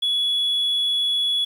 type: tone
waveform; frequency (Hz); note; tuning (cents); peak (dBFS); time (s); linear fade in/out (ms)
sine; 3387; G#7; +33; -17; 0.02-1.45; 10
effects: tanh soft clip ceiling -16 dBFS + 8-bit